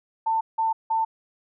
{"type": "tone bursts", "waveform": "sine", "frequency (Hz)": 894, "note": "A5", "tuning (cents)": 27, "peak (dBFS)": -20, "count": 3, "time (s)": [0.26, 1.05], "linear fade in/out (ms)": 10, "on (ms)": 150, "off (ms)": 170, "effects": []}